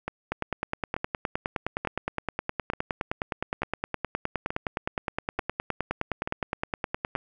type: two click trains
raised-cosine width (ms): 0.5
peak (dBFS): -12 / -15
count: 67 / 9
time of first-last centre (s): 0.32-7.152 / 0.08-7.16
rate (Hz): 9.66 / 1.13
effects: none